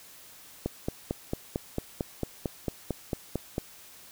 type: click train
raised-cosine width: 2 ms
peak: -15 dBFS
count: 14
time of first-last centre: 0.66-3.581 s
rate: 4.45 Hz
effects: white hiss -51 dBFS RMS until 4.11 s